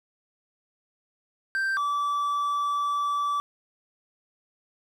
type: tone pair in turn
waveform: triangle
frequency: 1568 / 1156.8 Hz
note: G6 / D6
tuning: 0 / -27 cents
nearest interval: perfect fourth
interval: 527 cents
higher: first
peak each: -22 dBFS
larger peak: neither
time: 1.55-1.77 / 1.77-3.4 s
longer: second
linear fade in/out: 0 ms
effects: none